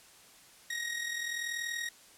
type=tone with amplitude modulation; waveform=sawtooth; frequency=1882 Hz; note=A#6; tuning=16 cents sharp; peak=-28 dBFS; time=0.7-1.89 s; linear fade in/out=5 ms; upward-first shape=sine; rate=40.6 Hz; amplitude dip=55%; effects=white hiss -57 dBFS RMS until 2.17 s + low-pass 11000 Hz 12 dB/octave